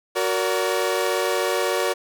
sawtooth chord, Gb augmented, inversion none, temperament equal with one note detuned, 370 / 466.2 / 573.3 Hz, Gb4 / Bb4 / D5, 0 / 0 / -42 cents, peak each -21 dBFS, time 0.15-1.94 s, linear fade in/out 20 ms, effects none

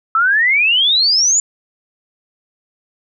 sine exponential sweep, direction up, 1289 to 7140 Hz, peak -10 dBFS, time 0.15-1.4 s, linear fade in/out 2 ms, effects none

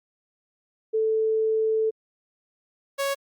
sine / sawtooth tone pair in turn, 440 / 554.4 Hz, A4 / C#5, 0 / 0 cents, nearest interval major third, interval 400 cents, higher second, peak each -20 dBFS, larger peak neither, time 0.93-1.91 / 2.98-3.15 s, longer first, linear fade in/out 20 ms, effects Opus 48 kbps

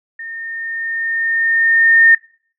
sine tone with level ramp, 1825 Hz, A#6, 37 cents flat, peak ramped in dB -26 to -4 dBFS, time 0.19-2.15 s, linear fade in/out 5 ms, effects noise-tail reverb RT60 0.5 s tail -23 dB re dry

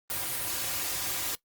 white noise with comb filter, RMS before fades -32 dBFS, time 0.1-1.35 s, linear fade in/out 0 ms, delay 4.6 ms, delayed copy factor -0.7, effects noise-tail reverb RT60 0.1 s tail -19 dB re dry + Opus 32 kbps

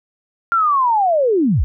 sine linear sweep, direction down, 1396.9 to 38.9 Hz, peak -12 dBFS, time 0.52-1.64 s, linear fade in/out 0 ms, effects none

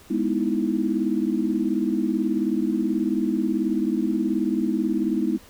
sine chord, E major seventh, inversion first, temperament equal, 207.7 / 246.9 / 311.1 / 329.6 Hz, G#3 / B3 / D#4 / E4, 0 / 0 / 0 / 0 cents, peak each -26 dBFS, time 0.1-5.38 s, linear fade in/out 10 ms, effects pink hiss -50 dBFS RMS until 5.49 s

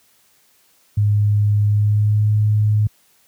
sine tone with pitch glide, 103.83 to 106.01 Hz, G#2 to G#2, 0 to +36 cents, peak -12 dBFS, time 0.97-2.87 s, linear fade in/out 5 ms, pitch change +36 cents, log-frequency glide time 1.66-2.3 s, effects white hiss -57 dBFS RMS until 3.27 s + high-pass 60 Hz 12 dB/octave

